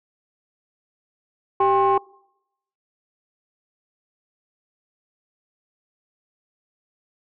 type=tone cluster; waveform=sine; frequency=388.8 / 797 / 1071 Hz; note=G4 / G5 / C6; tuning=-14 / +28 / +40 cents; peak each=-18 dBFS; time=1.6-1.98 s; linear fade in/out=5 ms; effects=noise-tail reverb RT60 0.8 s tail -24 dB re dry + tanh soft clip ceiling -10 dBFS

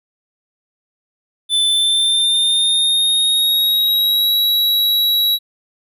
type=tone with pitch glide; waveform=square; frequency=3520 to 3883 Hz; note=A7 to B7; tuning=0 to -30 cents; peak=-13 dBFS; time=1.49-5.39 s; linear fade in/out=50 ms; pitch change=+170 cents; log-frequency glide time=1.67-4.33 s; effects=none

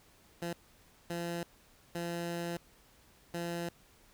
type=tone bursts at uneven times; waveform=15% pulse; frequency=171.2 Hz; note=F3; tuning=34 cents flat; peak=-29 dBFS; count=4; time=0.42-0.53 / 1.1-1.43 / 1.95-2.57 / 3.34-3.69 s; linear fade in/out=2 ms; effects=pink hiss -63 dBFS RMS until 4.13 s

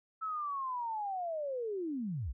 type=linear sweep; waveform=sine; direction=down; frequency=1318.5 to 46.51 Hz; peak=-34 dBFS; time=0.21-2.33 s; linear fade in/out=20 ms; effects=none

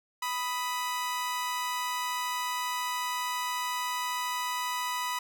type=tone pair together; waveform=sawtooth; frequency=989 / 1254.5 Hz; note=B5 / D#6; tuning=+2 / +14 cents; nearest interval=major third; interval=412 cents; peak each=-27 / -34 dBFS; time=0.22-5.19 s; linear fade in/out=5 ms; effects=none

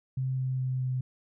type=tone with pitch steps; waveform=sine; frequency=130.81 / 129.98 / 129.16 / 128.34 Hz; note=C3 / C3 / C3 / C3; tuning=0 / -11 / -22 / -33 cents; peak=-27 dBFS; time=0.17-1.01 s; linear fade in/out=5 ms; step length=210 ms; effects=none

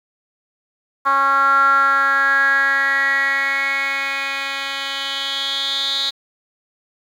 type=tone with band-pass filter sweep; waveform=10% pulse; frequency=274.7 Hz; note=C#4; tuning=16 cents flat; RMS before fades=-18 dBFS; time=1.05-6.11 s; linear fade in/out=20 ms; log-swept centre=1200 to 3800 Hz; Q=7.4; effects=8-bit

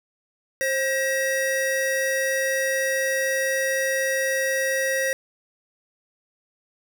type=tone pair together; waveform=square; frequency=532 / 1906.3 Hz; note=C5 / A#6; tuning=+29 / +38 cents; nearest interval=octave + minor seventh; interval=2209 cents; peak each=-25 dBFS; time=0.61-5.13 s; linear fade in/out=0 ms; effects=none

